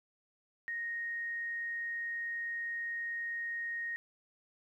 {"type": "tone", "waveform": "sine", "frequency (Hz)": 1864.7, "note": "A#6", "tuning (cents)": 0, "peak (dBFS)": -35, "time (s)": [0.68, 3.96], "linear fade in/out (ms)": 0, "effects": ["12-bit"]}